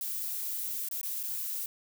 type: noise with dropouts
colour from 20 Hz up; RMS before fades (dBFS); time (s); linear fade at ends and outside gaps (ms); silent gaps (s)
violet; -35; 0.01-1.66; 1; 0.887-0.912 / 1.013-1.031 / 1.23-1.235
effects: none